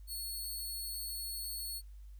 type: tone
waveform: 10% pulse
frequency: 4386 Hz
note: C#8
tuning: 19 cents flat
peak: -32 dBFS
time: 0.07-1.82 s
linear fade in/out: 50 ms
effects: added 50 Hz sine -48 dBFS peak until 2.19 s + white hiss -74 dBFS RMS until 2.19 s